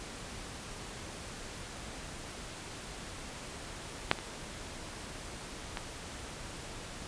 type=clicks; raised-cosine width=0.3 ms; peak=-6 / -24 / -19 dBFS; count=3; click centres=4.114 / 4.188 / 5.772 s; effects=pink hiss -44 dBFS RMS until 7.07 s + resampled to 22050 Hz